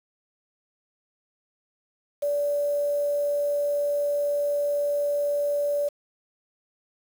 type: tone with quantisation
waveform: sine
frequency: 578 Hz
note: D5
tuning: 28 cents flat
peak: -22 dBFS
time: 2.22-5.89 s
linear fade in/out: 10 ms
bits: 7
effects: none